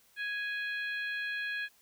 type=harmonic tone; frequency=830.6 Hz; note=G#5; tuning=in tune; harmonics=2 / 3 / 4 / 5; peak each=-34 / -40 / -45 / -50 dBFS; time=0.16-1.69 s; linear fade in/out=50 ms; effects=white hiss -65 dBFS RMS until 1.81 s